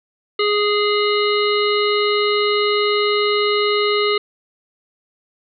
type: harmonic tone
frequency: 415.3 Hz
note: G#4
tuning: in tune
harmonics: 1 / 3 / 5 / 7 / 9 / 10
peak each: -17 / -22 / -24 / -25 / -27 / -27 dBFS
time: 0.39-4.18 s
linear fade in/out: 5 ms
effects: none